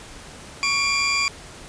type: tone pair together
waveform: 25% pulse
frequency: 1117.5 / 2383 Hz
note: C#6 / D7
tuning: +14 / +25 cents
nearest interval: octave + minor second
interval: 1311 cents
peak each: -22 / -16 dBFS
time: 0.63-1.28 s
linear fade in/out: 0 ms
effects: pink hiss -41 dBFS RMS until 1.68 s + resampled to 22050 Hz